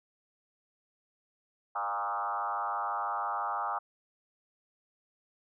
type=tone with frequency modulation; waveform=sine; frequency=1026 Hz; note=C6; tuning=34 cents flat; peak=-30 dBFS; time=1.75-3.79 s; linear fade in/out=10 ms; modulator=106 Hz; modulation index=3; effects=none